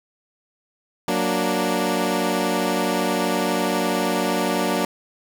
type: chord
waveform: 15% pulse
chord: Gb augmented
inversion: none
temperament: equal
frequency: 185 / 233.1 / 293.7 Hz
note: Gb3 / Bb3 / D4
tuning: 0 / 0 / 0 cents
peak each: -18 dBFS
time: 1.08-4.85 s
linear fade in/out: 2 ms
effects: none